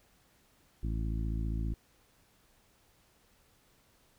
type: harmonic tone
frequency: 55 Hz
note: A1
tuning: in tune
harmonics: 1 / 2 / 3 / 4 / 5 / 6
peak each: -32 / -38 / -42 / -44 / -46 / -48 dBFS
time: 0.83-1.74 s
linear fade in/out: 5 ms
effects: pink hiss -67 dBFS RMS until 4.18 s